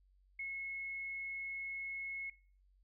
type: tone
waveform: sine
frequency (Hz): 2180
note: C#7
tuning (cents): -29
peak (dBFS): -39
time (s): 0.39-2.3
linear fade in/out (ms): 5
effects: noise-tail reverb RT60 0.4 s tail -21 dB re dry + added 47 Hz sine -66 dBFS peak until 2.83 s